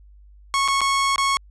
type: tone with dropouts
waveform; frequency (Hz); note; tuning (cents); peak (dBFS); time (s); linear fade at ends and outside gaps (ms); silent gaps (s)
sawtooth; 1100; C#6; -14; -14; 0.54-1.37; 0; 0.678-0.684 / 0.807-0.815 / 1.159-1.181
effects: added 50 Hz sine -45 dBFS peak until 1.5 s + resampled to 22050 Hz